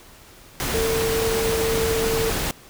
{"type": "tone in noise", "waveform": "sine", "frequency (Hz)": 450, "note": "A4", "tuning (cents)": 39, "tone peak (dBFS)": -21, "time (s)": [0.74, 2.3], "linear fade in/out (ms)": 0, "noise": "pink", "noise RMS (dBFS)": -25, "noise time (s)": [0.6, 2.51], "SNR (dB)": 1, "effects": ["pink hiss -47 dBFS RMS until 2.69 s"]}